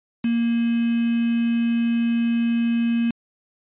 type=tone with quantisation; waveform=sine; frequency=233.1 Hz; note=A#3; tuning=in tune; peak=-18 dBFS; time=0.24-3.11 s; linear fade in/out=5 ms; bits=5; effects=resampled to 8000 Hz